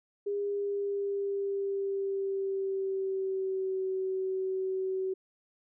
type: tone with pitch glide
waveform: sine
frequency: 405.4 to 378.3 Hz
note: G#4 to F#4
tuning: -42 to +38 cents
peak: -29 dBFS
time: 0.26-5.14 s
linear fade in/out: 10 ms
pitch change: -120 cents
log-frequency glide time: 0.4-3.85 s
effects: none